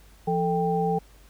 sine tone cluster, 171.4 / 442.6 / 788 Hz, F3 / A4 / G5, -32 / +10 / +9 cents, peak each -26 dBFS, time 0.27-0.99 s, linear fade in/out 10 ms, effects added 50 Hz sine -51 dBFS peak until 1.29 s + pink hiss -57 dBFS RMS until 1.29 s

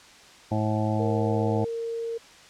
harmonic tone, 107.8 Hz, A2, 35 cents flat, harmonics 1 / 2 / 3 / 5 / 6 / 7 / 8, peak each -26 / -29 / -31 / -33 / -34 / -34 / -35 dBFS, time 0.51-1.65 s, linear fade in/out 10 ms
sine tone with pitch glide, 463.8 to 460.3 Hz, A#4 to A#4, -9 to -22 cents, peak -28 dBFS, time 0.99-2.18 s, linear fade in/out 10 ms, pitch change -13 cents, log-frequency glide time 1.35-1.81 s
effects white hiss -50 dBFS RMS until 2.49 s + low-pass 6000 Hz 12 dB/octave

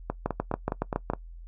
two click trains, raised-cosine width 1 ms, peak -14 / -12 dBFS, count 6 / 7, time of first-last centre 0.1-1.135 / 0.26-1.1 s, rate 4.83 / 7.14 Hz, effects noise-tail reverb RT60 0.1 s tail -20 dB re dry + added 42 Hz sine -41 dBFS peak until 1.47 s

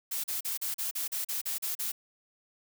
blue noise bursts, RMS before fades -33 dBFS, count 11, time 0.11-1.92 s, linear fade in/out 10 ms, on 130 ms, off 38 ms, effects none

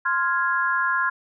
sine chord, F minor, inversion second, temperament equal, 1046.5 / 1396.9 / 1661.2 Hz, C6 / F6 / Ab6, 0 / 0 / 0 cents, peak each -24 dBFS, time 0.05-1.1 s, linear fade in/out 10 ms, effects none

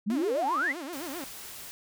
sine exponential sweep, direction up, 191.2 to 2176 Hz, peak -25 dBFS, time 0.06-0.73 s, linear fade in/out 20 ms
sawtooth tone with vibrato, 308.5 Hz, D#4, 15 cents flat, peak -32 dBFS, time 0.1-1.24 s, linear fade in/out 0 ms, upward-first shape sine, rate 7.7 Hz, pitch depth 270 cents each way
white noise, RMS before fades -43 dBFS, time 0.93-1.71 s, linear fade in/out 0 ms
effects none

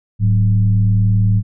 sine tone with frequency modulation, 105.4 Hz, G#2, 26 cents sharp, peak -10 dBFS, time 0.19-1.43 s, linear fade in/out 50 ms, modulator 79.5 Hz, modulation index 0.57, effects none

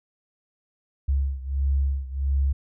sine beating tone pair, 68.1 / 69.6 Hz, C#2 / C#2, -30 / +8 cents, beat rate 1.5 Hz, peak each -23 / -26 dBFS, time 1.08-2.53 s, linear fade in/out 10 ms, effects none

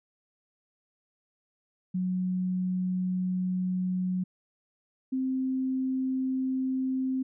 sine tone pair in turn, 183.6 / 261.2 Hz, F#3 / C4, -13 / -3 cents, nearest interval tritone, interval 610 cents, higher second, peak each -26 dBFS, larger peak neither, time 1.94-4.24 / 5.12-7.23 s, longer first, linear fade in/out 10 ms, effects none

